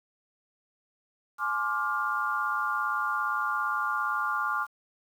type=chord; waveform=sine; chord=D half-diminished seventh; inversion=second; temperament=just; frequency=845.8 / 1057.2 / 1174.7 / 1409.6 Hz; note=Ab5 / C6 / D6 / F6; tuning=+31 / +18 / 0 / +16 cents; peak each=-36 / -34 / -30 / -30 dBFS; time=1.38-4.67 s; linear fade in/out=50 ms; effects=9-bit